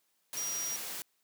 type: tone in noise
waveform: sine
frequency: 5730 Hz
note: F8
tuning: 44 cents sharp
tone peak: -34 dBFS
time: 0.37-0.76 s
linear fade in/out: 0 ms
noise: white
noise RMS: -40 dBFS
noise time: 0.33-1.02 s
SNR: +3 dB
effects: white hiss -75 dBFS RMS until 1.23 s + high-pass 150 Hz 12 dB/octave